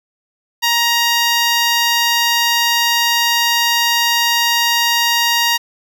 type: tone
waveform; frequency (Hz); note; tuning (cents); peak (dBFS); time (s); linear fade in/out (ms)
10% pulse; 940; A#5; +14; -4; 0.62-5.58; 20
effects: none